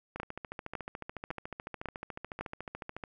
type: two click trains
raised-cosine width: 0.5 ms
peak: -24 / -20 dBFS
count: 41 / 5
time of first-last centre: 0.16-3.038 / 0.2-2.41 s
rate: 13.9 / 1.81 Hz
effects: none